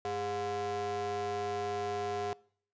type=ring-modulated tone; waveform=square; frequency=155.56 Hz; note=D#3; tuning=in tune; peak=-31 dBFS; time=0.05-2.33 s; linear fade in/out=0 ms; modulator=564 Hz; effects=noise-tail reverb RT60 0.6 s tail -24 dB re dry + resampled to 16000 Hz